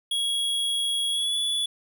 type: tone with pitch glide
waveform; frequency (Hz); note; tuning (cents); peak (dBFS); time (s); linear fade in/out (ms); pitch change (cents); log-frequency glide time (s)
square; 3322 to 3427; G#7 to A7; 0 to -46; -24; 0.11-1.66; 5; +54; 1.1-1.36
effects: none